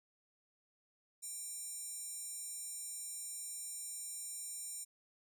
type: tone with high-pass filter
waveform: square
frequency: 789 Hz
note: G5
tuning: 11 cents sharp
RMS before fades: -45 dBFS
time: 1.22-4.85 s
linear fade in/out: 20 ms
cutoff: 8000 Hz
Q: 9.4
effects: none